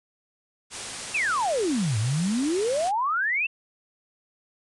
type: low-pass noise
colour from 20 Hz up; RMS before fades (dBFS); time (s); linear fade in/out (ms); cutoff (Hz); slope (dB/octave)
white; -37; 0.7-2.92; 50; 10000; 96
type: exponential two-way sweep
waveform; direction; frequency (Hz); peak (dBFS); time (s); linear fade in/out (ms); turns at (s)
sine; down then up; 2747 to 102.4 to 2747; -22; 1.14-3.47; 10; 1.98
effects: none